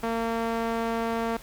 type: tone with band-pass filter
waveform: sawtooth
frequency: 228.7 Hz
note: A#3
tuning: 33 cents flat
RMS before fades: -28 dBFS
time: 0.03-1.37 s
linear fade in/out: 5 ms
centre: 780 Hz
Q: 0.71
effects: added 42 Hz sine -47 dBFS peak until 1.42 s + pink hiss -48 dBFS RMS until 1.42 s